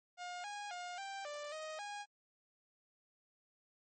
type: tone with pitch steps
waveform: sawtooth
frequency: 713 / 822 / 712 / 786 / 589 / 625 / 821 Hz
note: F5 / G#5 / F5 / G5 / D5 / D#5 / G#5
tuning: +36 / -18 / +33 / +4 / +5 / +8 / -20 cents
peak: -39 dBFS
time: 0.17-2.06 s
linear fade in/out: 50 ms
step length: 270 ms
effects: MP3 32 kbps